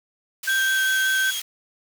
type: high-pass noise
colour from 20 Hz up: pink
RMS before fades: -33 dBFS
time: 0.43-1.42 s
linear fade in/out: 5 ms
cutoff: 2500 Hz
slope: 12 dB/octave
type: tone with pitch glide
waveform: sine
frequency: 1568 to 1548.2 Hz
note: G6 to G6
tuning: 0 to -22 cents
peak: -19 dBFS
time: 0.47-1.31 s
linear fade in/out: 10 ms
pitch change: -22 cents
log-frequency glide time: 0.6-0.86 s
type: tone with vibrato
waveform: sawtooth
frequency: 3299 Hz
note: G#7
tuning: 12 cents flat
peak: -24 dBFS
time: 0.49-1.4 s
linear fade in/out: 5 ms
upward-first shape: square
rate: 5.3 Hz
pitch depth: 21 cents each way
effects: none